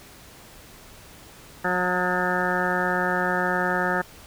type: harmonic tone with a mistuned harmonic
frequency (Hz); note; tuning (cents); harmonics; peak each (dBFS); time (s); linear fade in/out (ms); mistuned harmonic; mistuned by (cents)
180.9; F#3; -39; 1 / 2 / 3 / 4 / 5 / 7 / 8 / 9 / 10; -30 / -30 / -30 / -30 / -30 / -30 / -30 / -30 / -30; 1.64-4.02; 10; 10; -29
effects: pink hiss -47 dBFS RMS until 4.26 s